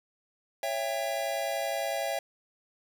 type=chord; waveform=square; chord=C# diminished; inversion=none; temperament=just; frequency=554.4 / 665.2 / 798.3 Hz; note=C#5 / E5 / G5; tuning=0 / +16 / +31 cents; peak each=-35 / -33 / -36 dBFS; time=0.63-2.19 s; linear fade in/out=2 ms; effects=none